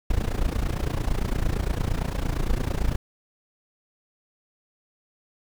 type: noise with amplitude modulation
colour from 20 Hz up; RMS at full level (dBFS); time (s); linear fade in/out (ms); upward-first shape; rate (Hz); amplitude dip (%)
brown; -21; 0.1-2.96; 5; sine; 28.8; 85
effects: none